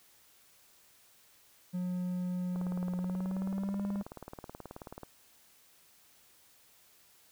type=tone with pitch glide; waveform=triangle; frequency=180.4 to 200.2 Hz; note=F#3 to G3; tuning=-44 to +37 cents; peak=-30 dBFS; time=1.73-4.03 s; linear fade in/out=20 ms; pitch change=+181 cents; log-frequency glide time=2.98-3.82 s
type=click train; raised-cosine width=1 ms; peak=-29 dBFS; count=47; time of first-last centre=2.56-5.033 s; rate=18.6 Hz
effects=white hiss -63 dBFS RMS until 7.31 s